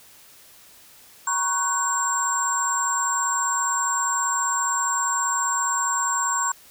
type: tone cluster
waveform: sine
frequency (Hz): 944 / 1099 / 1500 / 7430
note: A#5 / C#6 / F#6 / A#8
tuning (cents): +22 / -15 / +23 / -7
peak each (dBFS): -28 / -26 / -29 / -24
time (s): 1.27-6.52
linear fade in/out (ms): 5
effects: white hiss -50 dBFS RMS until 6.7 s